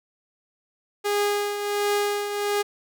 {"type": "tone with tremolo", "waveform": "sawtooth", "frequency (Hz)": 410.3, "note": "G#4", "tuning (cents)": -21, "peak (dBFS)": -16, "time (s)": [1.04, 2.63], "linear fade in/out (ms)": 20, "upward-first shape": "triangle", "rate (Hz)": 1.4, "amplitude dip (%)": 60, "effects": []}